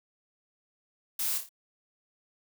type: noise with echo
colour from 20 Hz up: blue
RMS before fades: -31 dBFS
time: 1.19-1.38 s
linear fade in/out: 5 ms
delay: 28 ms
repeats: 4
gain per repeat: -6 dB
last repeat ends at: 1.492 s
effects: none